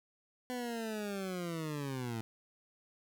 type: linear sweep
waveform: 20% pulse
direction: down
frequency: 252.2 to 110 Hz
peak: -32 dBFS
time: 0.5-2.21 s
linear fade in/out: 0 ms
effects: 10-bit